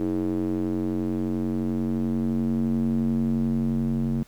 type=tone with band-pass filter sweep; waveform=square; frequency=45.73 Hz; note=F#1; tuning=20 cents flat; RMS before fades=-25 dBFS; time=0-4.23 s; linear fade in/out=0 ms; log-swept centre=320 to 200 Hz; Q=4; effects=pink hiss -56 dBFS RMS until 4.27 s